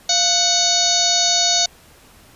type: harmonic tone with a mistuned harmonic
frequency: 741 Hz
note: F#5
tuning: 2 cents sharp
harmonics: 1 / 2 / 3 / 4 / 5 / 6 / 7 / 8 / 9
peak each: -23 / -31 / -31 / -31 / -20 / -19 / -27 / -22 / -22 dBFS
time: 0.09-1.66 s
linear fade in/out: 5 ms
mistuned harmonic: 1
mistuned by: -110 cents
effects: pink hiss -48 dBFS RMS until 2.35 s + resampled to 32000 Hz